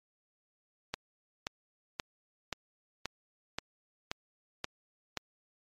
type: click train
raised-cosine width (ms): 0.2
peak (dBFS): -16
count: 9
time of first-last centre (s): 0.94-5.173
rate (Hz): 1.89
effects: MP3 64 kbps